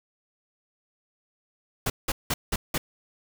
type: noise bursts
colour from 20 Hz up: pink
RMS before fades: -26 dBFS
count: 5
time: 1.86-2.78 s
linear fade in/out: 5 ms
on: 40 ms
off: 180 ms
effects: none